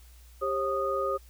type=tone cluster; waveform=sine; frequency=395.7 / 539 / 1237 Hz; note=G4 / C#5 / D#6; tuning=+16 / -49 / -10 cents; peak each=-32 / -30 / -30 dBFS; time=0.41-1.18 s; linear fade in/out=20 ms; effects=added 60 Hz sine -50 dBFS peak until 1.29 s + white hiss -60 dBFS RMS until 1.29 s